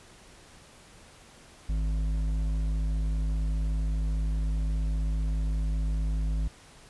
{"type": "tone with hard clipping", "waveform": "sine", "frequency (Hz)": 52.5, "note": "G#1", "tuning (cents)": 19, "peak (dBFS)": -27, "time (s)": [1.69, 6.48], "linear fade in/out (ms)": 5, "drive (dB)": 8, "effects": ["pink hiss -53 dBFS RMS until 6.89 s", "resampled to 24000 Hz"]}